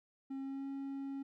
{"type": "tone with pitch glide", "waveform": "triangle", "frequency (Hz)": [270, 274.2], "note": ["C#4", "C#4"], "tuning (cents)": [-45, -19], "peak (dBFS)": -37, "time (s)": [0.3, 1.23], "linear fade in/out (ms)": 10, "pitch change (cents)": 26, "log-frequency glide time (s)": [0.41, 0.67], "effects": []}